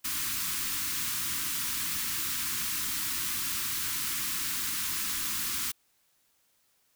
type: band-stop noise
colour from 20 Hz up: white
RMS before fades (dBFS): -32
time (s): 0.04-5.72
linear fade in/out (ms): 10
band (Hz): 340 to 1000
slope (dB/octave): 48
effects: white hiss -70 dBFS RMS until 6.95 s